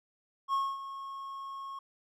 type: tone with ADSR envelope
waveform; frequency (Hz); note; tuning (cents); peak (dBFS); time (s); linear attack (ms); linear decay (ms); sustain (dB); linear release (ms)
triangle; 1091; C#6; -28; -24; 0.48-1.79; 53; 240; -13; 4
effects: none